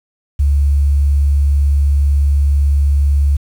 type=tone; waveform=sine; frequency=71 Hz; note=C#2; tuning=42 cents sharp; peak=-9 dBFS; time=0.39-3.37 s; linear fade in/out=10 ms; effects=7-bit